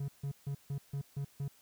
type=tone bursts; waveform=triangle; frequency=140 Hz; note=C#3; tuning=18 cents sharp; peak=-32 dBFS; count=7; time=0-1.481 s; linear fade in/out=5 ms; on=83 ms; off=150 ms; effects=white hiss -64 dBFS RMS until 1.61 s